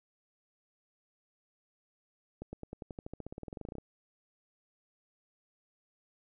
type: accelerating click train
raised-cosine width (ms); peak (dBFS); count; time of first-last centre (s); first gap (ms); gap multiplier
2; -28; 23; 2.42-3.783; 110; 0.94
effects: none